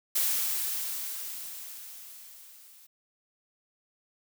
blue noise with level ramp, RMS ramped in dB -26 to -55 dBFS, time 0.15-2.87 s, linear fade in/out 10 ms, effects none

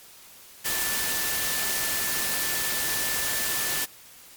sine tone in noise, 1760 Hz, A6, in tune, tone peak -34 dBFS, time 0.64-3.86 s, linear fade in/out 20 ms, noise white, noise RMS -27 dBFS, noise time 0.64-3.86 s, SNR -10 dB, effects white hiss -49 dBFS RMS until 4.36 s + MP3 96 kbps

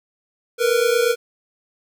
square tone pair together, 459.9 / 488.5 Hz, A#4 / B4, -23 / -19 cents, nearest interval minor second, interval 104 cents, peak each -19 dBFS, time 0.58-1.16 s, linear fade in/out 50 ms, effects none

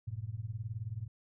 sine tone with tremolo, 110 Hz, A2, in tune, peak -32 dBFS, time 0.07-1.08 s, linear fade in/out 10 ms, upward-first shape triangle, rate 19 Hz, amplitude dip 100%, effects none

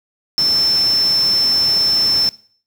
sine tone in noise, 5320 Hz, E8, 15 cents sharp, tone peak -12 dBFS, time 0.38-2.29 s, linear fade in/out 0 ms, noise pink, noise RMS -29 dBFS, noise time 0.38-2.29 s, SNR +14 dB, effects noise-tail reverb RT60 0.5 s tail -20 dB re dry + high-pass 100 Hz 12 dB/octave

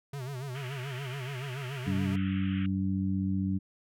square tone with vibrato, 132.8 Hz, C3, 26 cents sharp, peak -36 dBFS, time 0.13-2.16 s, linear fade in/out 5 ms, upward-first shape sine, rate 7 Hz, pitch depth 130 cents each way
white band-pass noise, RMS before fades -46 dBFS, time 0.55-2.66 s, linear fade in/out 0 ms, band 1200 to 3200 Hz, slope 96 dB/octave
harmonic tone, 95.6 Hz, G2, 43 cents flat, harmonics 1 / 2 / 3, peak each -32 / -29 / -35 dBFS, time 1.86-3.59 s, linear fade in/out 20 ms
effects none

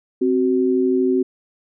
sine tone pair together, 261.6 / 373.9 Hz, C4 / F#4, 0 / +18 cents, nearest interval tritone, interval 618 cents, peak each -18 / -17 dBFS, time 0.21-1.23 s, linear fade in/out 10 ms, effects none

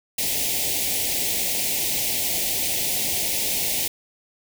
white band-stop noise, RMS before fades -24 dBFS, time 0.18-3.88 s, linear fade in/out 5 ms, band 830 to 2000 Hz, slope 48 dB/octave, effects none

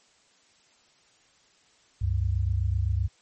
sine tone pair together, 69.3 / 97.16 Hz, C#2 / G2, 0 / -15 cents, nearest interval tritone, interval 585 cents, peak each -26 / -25 dBFS, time 2.01-3.08 s, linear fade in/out 10 ms, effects white hiss -62 dBFS RMS until 3.21 s + MP3 32 kbps

